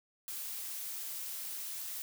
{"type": "noise", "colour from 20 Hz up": "blue", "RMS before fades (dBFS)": -41, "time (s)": [0.28, 2.02], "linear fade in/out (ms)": 0, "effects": []}